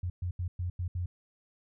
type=tone bursts at uneven times; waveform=sine; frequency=89 Hz; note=F2; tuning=33 cents sharp; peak=-30 dBFS; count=6; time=0.03-0.1 / 0.22-0.31 / 0.39-0.48 / 0.59-0.7 / 0.79-0.88 / 0.95-1.06 s; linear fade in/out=5 ms; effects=none